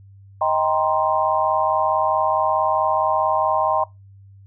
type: chord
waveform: sine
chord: C minor seventh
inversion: first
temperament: just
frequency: 627.9 / 784.9 / 941.9 / 1046.5 Hz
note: Eb5 / G5 / Bb5 / C6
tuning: +16 / +2 / +18 / 0 cents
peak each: -22 dBFS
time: 0.41-3.84 s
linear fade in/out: 5 ms
effects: noise-tail reverb RT60 0.2 s tail -21 dB re dry + added 98 Hz sine -43 dBFS peak until 4.46 s